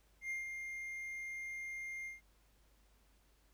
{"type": "tone with ADSR envelope", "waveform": "triangle", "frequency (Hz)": 2113, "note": "C7", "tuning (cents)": 16, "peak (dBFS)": -35, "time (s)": [0.21, 2.21], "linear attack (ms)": 91, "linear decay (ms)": 150, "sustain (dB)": -5, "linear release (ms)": 150, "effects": ["added 50 Hz sine -68 dBFS peak until 3.53 s", "pink hiss -73 dBFS RMS until 3.53 s"]}